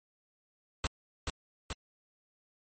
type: noise with echo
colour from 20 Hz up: pink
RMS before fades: -31 dBFS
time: 0.84-0.87 s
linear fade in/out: 2 ms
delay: 430 ms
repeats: 2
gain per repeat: -3 dB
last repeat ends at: 1.73 s
effects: MP3 32 kbps